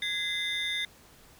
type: tone cluster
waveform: triangle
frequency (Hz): 1665 / 2055 / 3468 / 3639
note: G#6 / C7 / A7 / A#7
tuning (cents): +4 / -32 / -26 / -42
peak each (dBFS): -38 / -31 / -38 / -31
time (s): 0.02-0.85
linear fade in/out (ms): 2
effects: pink hiss -56 dBFS RMS until 1.39 s